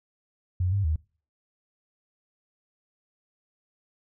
sine tone with pitch steps, 90.8 / 99.7 / 77.9 Hz, F#2 / G2 / D#2, -32 / +30 / +3 cents, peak -22 dBFS, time 0.6-0.96 s, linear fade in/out 5 ms, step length 120 ms, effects noise-tail reverb RT60 0.4 s tail -24 dB re dry

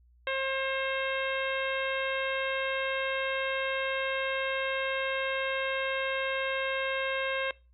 harmonic tone, 534 Hz, C5, 35 cents sharp, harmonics 1 / 2 / 3 / 4 / 5 / 6 / 7, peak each -32 / -37 / -35 / -36 / -38 / -41 / -43 dBFS, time 0.27-7.51 s, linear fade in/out 2 ms, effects noise-tail reverb RT60 0.3 s tail -22 dB re dry + added 60 Hz sine -58 dBFS peak until 7.73 s

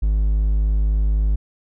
triangle tone, 51.91 Hz, G#1, in tune, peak -13 dBFS, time 0.02-1.36 s, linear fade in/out 10 ms, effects none

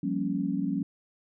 sine chord, G half-diminished seventh, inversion third, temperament equal, 174.61 / 196 / 233.1 / 277.2 Hz, F3 / G3 / Bb3 / Db4, 0 / 0 / 0 / 0 cents, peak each -33 / -31 / -35 / -30 dBFS, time 0.03-0.83 s, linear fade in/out 5 ms, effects none

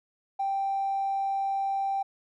triangle tone with tanh clipping, 784 Hz, G5, in tune, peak -25 dBFS, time 0.39-2.03 s, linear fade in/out 10 ms, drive 1 dB, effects none

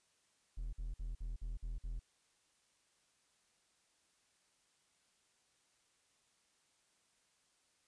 triangle tone bursts, 40.91 Hz, E1, 12 cents flat, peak -37 dBFS, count 7, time 0.57-1.996 s, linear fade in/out 10 ms, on 160 ms, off 51 ms, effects white hiss -75 dBFS RMS until 7.87 s + resampled to 22050 Hz

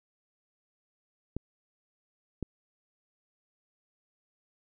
clicks, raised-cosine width 3 ms, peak -20 dBFS, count 2, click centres 1.366 / 2.427 s, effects none

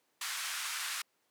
pink band-pass noise, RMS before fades -38 dBFS, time 0.21-1.02 s, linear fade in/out 5 ms, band 1200 to 12000 Hz, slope 24 dB/octave, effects pink hiss -75 dBFS RMS until 1.3 s + high-pass 300 Hz 12 dB/octave

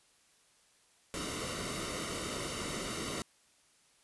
pink noise with comb filter, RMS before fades -38 dBFS, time 1.14-3.22 s, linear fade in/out 0 ms, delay 1.2 ms, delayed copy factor -0.7, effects white hiss -67 dBFS RMS until 4.03 s + resampled to 24000 Hz

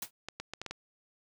white noise with exponential decay, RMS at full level -32 dBFS, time 0.02-0.11 s, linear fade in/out 5 ms, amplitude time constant 18 ms
clicks, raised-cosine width 0.2 ms, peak -21 dBFS, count 6, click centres 0.286 / 0.4 / 0.536 / 0.616 / 0.663 / 0.71 s
effects none

